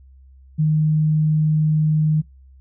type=tone; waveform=sine; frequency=154.4 Hz; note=D#3; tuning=13 cents flat; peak=-14 dBFS; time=0.58-2.22 s; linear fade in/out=20 ms; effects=noise-tail reverb RT60 0.2 s tail -25 dB re dry + added 66 Hz sine -44 dBFS peak until 2.6 s